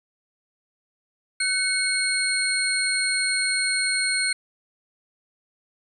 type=tone cluster; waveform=sine; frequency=1508 / 2194 / 4229 / 8740 Hz; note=F#6 / C#7 / C8 / C#9; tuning=+32 / -18 / +18 / -26 cents; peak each=-29 / -25 / -26 / -27 dBFS; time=1.4-4.33 s; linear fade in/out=5 ms; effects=9-bit